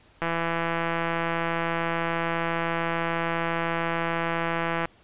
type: click train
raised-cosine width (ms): 0.5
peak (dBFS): -12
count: 775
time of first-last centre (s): 0.22-4.855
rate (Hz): 167
effects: pink hiss -57 dBFS RMS until 5.03 s + resampled to 8000 Hz